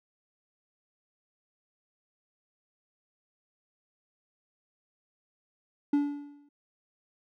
triangle tone with exponential decay, 288.2 Hz, D4, 33 cents flat, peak -18 dBFS, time 5.93-6.49 s, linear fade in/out 5 ms, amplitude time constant 120 ms, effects none

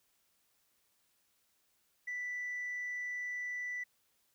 sine tone, 1975.5 Hz, B6, in tune, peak -35 dBFS, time 2.07-3.84 s, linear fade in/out 10 ms, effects tanh soft clip ceiling -34 dBFS + white hiss -75 dBFS RMS until 4.34 s

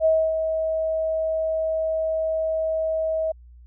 sine tone with ADSR envelope, 639 Hz, D#5, 46 cents sharp, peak -14 dBFS, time 0-3.32 s, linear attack 53 ms, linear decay 270 ms, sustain -7 dB, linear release 7 ms, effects added 60 Hz sine -44 dBFS peak until 3.66 s

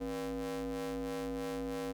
40% pulse ring-modulated tone, 106.7 Hz, G#2, 47 cents sharp, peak -32 dBFS, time 0-1.93 s, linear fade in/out 20 ms, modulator 375 Hz, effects none

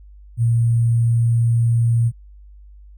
sine tone with sample-and-hold, 116.54 Hz, A#2, in tune, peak -13 dBFS, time 0.37-2.12 s, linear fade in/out 50 ms, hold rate 8820 Hz, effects added 50 Hz sine -40 dBFS peak until 2.97 s

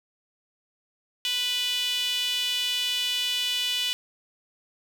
sawtooth tone with high-pass filter, 493.9 Hz, B4, in tune, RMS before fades -27 dBFS, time 1.25-3.93 s, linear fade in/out 0 ms, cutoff 3100 Hz, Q 5.7, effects none

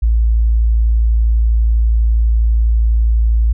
sine tone, 56.1 Hz, A1, 34 cents sharp, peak -9 dBFS, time 0.02-3.53 s, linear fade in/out 10 ms, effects none

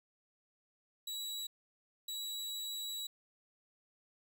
sawtooth tone bursts at uneven times, 3902 Hz, B7, 22 cents flat, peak -36 dBFS, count 2, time 1.07-1.47 / 2.08-3.07 s, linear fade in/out 5 ms, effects none

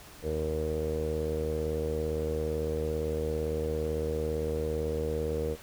sawtooth tone with low-pass filter, 77.78 Hz, D#2, in tune, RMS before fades -31 dBFS, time 0.22-5.57 s, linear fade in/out 50 ms, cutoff 480 Hz, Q 9.4, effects pink hiss -50 dBFS RMS until 5.62 s

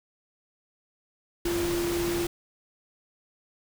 sine tone in noise, 344.7 Hz, F4, 23 cents flat, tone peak -26 dBFS, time 1.45-2.27 s, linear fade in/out 5 ms, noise pink, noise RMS -33 dBFS, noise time 1.45-2.27 s, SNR +4 dB, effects none

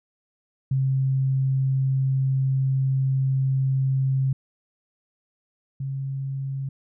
sine tone pair in turn, 133.5 / 135.76 Hz, C3 / C#3, +35 / -36 cents, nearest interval unison, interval 29 cents, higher second, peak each -19 / -26 dBFS, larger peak first, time 0.71-4.33 / 5.8-6.69 s, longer first, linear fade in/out 5 ms, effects none

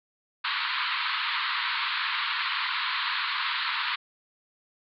pink band-pass noise, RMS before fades -29 dBFS, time 0.44-3.96 s, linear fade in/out 10 ms, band 950 to 4400 Hz, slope 96 dB/octave, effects none

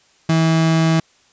35% pulse tone, 162.2 Hz, E3, 28 cents flat, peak -11 dBFS, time 0.29-1 s, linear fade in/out 5 ms, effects white hiss -55 dBFS RMS until 1.32 s + resampled to 16000 Hz

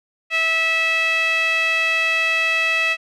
sawtooth tone with band-pass filter, 652 Hz, E5, 19 cents flat, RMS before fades -19 dBFS, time 0.3-2.97 s, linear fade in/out 50 ms, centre 2400 Hz, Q 7.2, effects none

